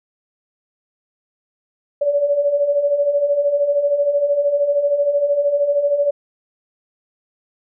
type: beating tone pair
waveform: sine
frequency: 563 / 576 Hz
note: C#5 / D5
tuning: +27 / -34 cents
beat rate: 13 Hz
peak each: -22 / -15 dBFS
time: 2.01-6.11 s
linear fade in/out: 10 ms
effects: none